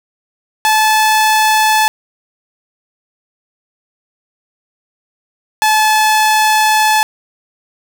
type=tone pair in turn; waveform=sawtooth; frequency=867 / 863.1 Hz; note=A5 / A5; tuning=-26 / -34 cents; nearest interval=unison; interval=8 cents; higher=first; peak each=-5 dBFS; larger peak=neither; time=0.65-1.88 / 5.62-7.03 s; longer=second; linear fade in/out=0 ms; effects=none